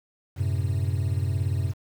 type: chord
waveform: triangle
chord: F# diminished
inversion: none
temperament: equal with one note detuned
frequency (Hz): 92.93 / 110 / 130.81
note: F#2 / A2 / C3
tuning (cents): +8 / 0 / 0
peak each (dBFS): -23 / -28 / -27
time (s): 0.36-1.74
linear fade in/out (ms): 50
effects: 8-bit